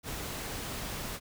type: noise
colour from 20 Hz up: pink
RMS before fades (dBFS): -38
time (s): 0.03-1.2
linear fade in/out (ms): 50
effects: none